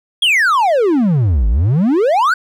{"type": "exponential two-way sweep", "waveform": "triangle", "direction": "down then up", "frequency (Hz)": [3383, 50, 1557], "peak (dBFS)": -8, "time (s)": [0.22, 2.34], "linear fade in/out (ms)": 5, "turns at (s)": 1.48, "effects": []}